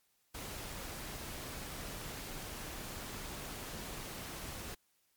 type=noise; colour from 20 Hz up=pink; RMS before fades=-44 dBFS; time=0.34-4.75 s; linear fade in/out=10 ms; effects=white hiss -75 dBFS RMS until 5.16 s + MP3 96 kbps